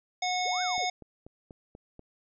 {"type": "harmonic tone", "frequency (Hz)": 729, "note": "F#5", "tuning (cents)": -26, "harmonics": [1, 3, 5, 7, 9], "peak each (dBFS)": [-29, -34, -36, -37, -39], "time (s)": [0.22, 0.9], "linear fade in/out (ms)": 5}
{"type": "linear two-way sweep", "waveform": "sine", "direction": "up then down", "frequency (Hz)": [362, 1568, 362], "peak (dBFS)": -38, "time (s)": [0.45, 0.85], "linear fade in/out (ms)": 10, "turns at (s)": 0.62}
{"type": "click train", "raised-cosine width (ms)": 2, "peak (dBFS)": -33, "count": 6, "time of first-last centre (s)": [0.78, 1.994], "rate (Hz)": 4.12}
{"effects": []}